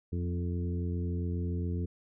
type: harmonic tone with a mistuned harmonic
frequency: 87.31 Hz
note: F2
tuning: in tune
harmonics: 1 / 2 / 3 / 4 / 5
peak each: -31 / -37 / -41 / -43 / -45 dBFS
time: 0.12-1.86 s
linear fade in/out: 10 ms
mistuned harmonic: 2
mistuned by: +25 cents
effects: none